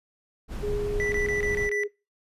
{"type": "noise", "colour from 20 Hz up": "brown", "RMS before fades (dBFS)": -32, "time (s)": [0.48, 1.7], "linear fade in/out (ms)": 50}
{"type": "tone", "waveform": "sine", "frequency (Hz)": 413.5, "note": "G#4", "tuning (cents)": -8, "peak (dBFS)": -27, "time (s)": [0.62, 1.88], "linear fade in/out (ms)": 20}
{"type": "tone bursts", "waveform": "triangle", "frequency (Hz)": 1975.5, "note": "B6", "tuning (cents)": 0, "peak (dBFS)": -25, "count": 6, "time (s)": [1, 1.835], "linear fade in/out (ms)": 0, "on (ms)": 120, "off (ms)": 23}
{"effects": ["noise-tail reverb RT60 0.3 s tail -25 dB re dry", "resampled to 32000 Hz"]}